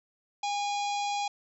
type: harmonic tone with a mistuned harmonic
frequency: 815 Hz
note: G#5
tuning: 33 cents flat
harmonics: 1 / 3 / 4 / 5 / 6 / 7 / 8 / 9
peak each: -29 / -39 / -41 / -43 / -45 / -46 / -47 / -48 dBFS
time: 0.43-1.28 s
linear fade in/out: 5 ms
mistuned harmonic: 4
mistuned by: +36 cents
effects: none